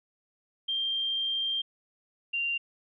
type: tone pair in turn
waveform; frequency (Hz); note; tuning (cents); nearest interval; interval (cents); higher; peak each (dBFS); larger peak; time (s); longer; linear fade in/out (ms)
sine; 3178 / 2776; G7 / F7; +23 / -11; major second; 234; first; -27; neither; 0.68-1.62 / 2.33-2.58; first; 10
effects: none